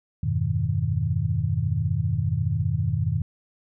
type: chord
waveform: sine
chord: F half-diminished seventh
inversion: none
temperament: equal with one note detuned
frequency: 87.31 / 102.04 / 123.47 / 155.56 Hz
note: F2 / Ab2 / Cb3 / Eb3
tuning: 0 / -30 / 0 / 0 cents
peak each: -28 / -26 / -27 / -27 dBFS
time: 0.23-3.22 s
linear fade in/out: 5 ms
effects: none